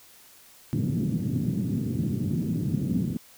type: band-pass noise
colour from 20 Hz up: pink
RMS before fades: -27 dBFS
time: 0.73-3.17 s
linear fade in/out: 0 ms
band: 120 to 260 Hz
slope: 24 dB/octave
effects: white hiss -53 dBFS RMS until 3.37 s